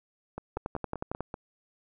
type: two click trains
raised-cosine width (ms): 1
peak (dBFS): -22 / -18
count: 6 / 8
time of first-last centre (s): 0.38-1.342 / 0.57-1.206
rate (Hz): 5.2 / 11
effects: none